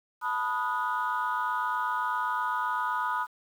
sine chord, B dominant seventh, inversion third, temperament equal with one note detuned, 880 / 987.8 / 1244.5 / 1459.6 Hz, A5 / B5 / D#6 / F#6, 0 / 0 / 0 / -24 cents, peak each -35 / -29 / -31 / -33 dBFS, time 0.21-3.27 s, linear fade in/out 50 ms, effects tanh soft clip ceiling -20 dBFS + 9-bit

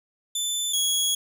20% pulse tone pair in turn, 3520 / 3333 Hz, A7 / G#7, 0 / +5 cents, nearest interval minor second, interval 95 cents, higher first, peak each -19 / -16 dBFS, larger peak second, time 0.35-0.73 / 0.73-1.15 s, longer second, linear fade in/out 5 ms, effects none

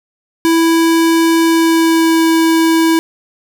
square tone with pitch glide, 329.6 to 326.6 Hz, E4 to E4, 0 to -16 cents, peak -9 dBFS, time 0.45-2.99 s, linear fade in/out 0 ms, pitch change -16 cents, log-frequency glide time 1.42-2.26 s, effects 7-bit

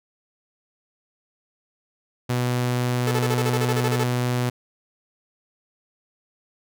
sawtooth tone, 123.47 Hz, B2, in tune, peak -17 dBFS, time 2.29-4.5 s, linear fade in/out 10 ms
sawtooth tone bursts, 435.3 Hz, A4, 19 cents flat, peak -19 dBFS, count 13, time 3.07-4.036 s, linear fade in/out 2 ms, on 42 ms, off 35 ms
effects none

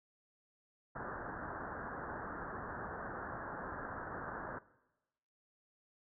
white low-pass noise, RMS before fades -44 dBFS, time 0.95-4.59 s, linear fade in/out 10 ms, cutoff 1700 Hz, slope 96 dB/octave, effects noise-tail reverb RT60 1.0 s tail -19 dB re dry

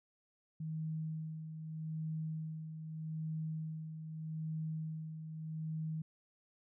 sine tone with tremolo, 158 Hz, D#3, 27 cents sharp, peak -36 dBFS, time 0.6-6.02 s, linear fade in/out 5 ms, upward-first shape sine, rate 0.81 Hz, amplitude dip 55%, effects none

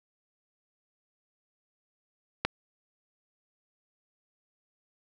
click, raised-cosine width 0.3 ms, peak -9 dBFS, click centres 2.45 s, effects none

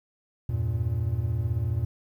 triangle chord, E diminished, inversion none, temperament equal, 82.41 / 98 / 116.54 Hz, E2 / G2 / Bb2, 0 / 0 / 0 cents, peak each -28 / -29 / -25 dBFS, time 0.49-1.85 s, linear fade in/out 5 ms, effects 10-bit

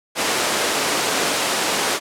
pink high-pass noise, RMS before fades -20 dBFS, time 0.15-2 s, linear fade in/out 50 ms, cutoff 360 Hz, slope 12 dB/octave, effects low-pass 10000 Hz 12 dB/octave

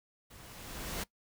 pink noise with level ramp, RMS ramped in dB -55 to -36 dBFS, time 0.3-1.04 s, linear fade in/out 10 ms, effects noise-tail reverb RT60 0.1 s tail -20 dB re dry

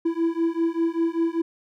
triangle beating tone pair, 329.6 / 334.7 Hz, E4 / E4, 0 / +26 cents, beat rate 5.1 Hz, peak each -22 dBFS, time 0.05-1.42 s, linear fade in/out 10 ms, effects none

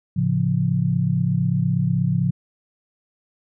sine chord, A augmented, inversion none, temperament equal, 110 / 138.59 / 174.61 Hz, A2 / C#3 / E#3, 0 / 0 / 0 cents, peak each -24 / -21 / -21 dBFS, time 0.16-2.31 s, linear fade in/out 10 ms, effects none

